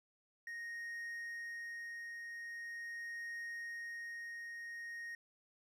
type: tone with tremolo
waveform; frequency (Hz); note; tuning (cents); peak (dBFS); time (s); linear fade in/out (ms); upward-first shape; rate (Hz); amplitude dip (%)
triangle; 1864.7; A#6; 0; -40; 0.47-5.15; 2; triangle; 0.43; 30
effects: none